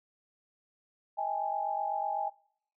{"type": "tone cluster", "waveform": "sine", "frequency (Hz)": [637, 807, 855], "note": ["D#5", "G#5", "A5"], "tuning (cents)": [41, -50, -50], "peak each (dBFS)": [-39, -32, -35], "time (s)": [1.17, 2.3], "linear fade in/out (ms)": 20, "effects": ["noise-tail reverb RT60 0.7 s tail -26 dB re dry"]}